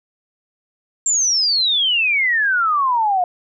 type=exponential sweep; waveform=sine; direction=down; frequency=7459 to 701 Hz; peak=-14 dBFS; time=1.06-3.24 s; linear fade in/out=2 ms; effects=none